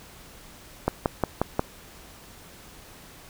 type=click train; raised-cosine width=1 ms; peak=-7 dBFS; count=5; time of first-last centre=0.88-1.594 s; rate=5.6 Hz; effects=pink hiss -48 dBFS RMS until 3.29 s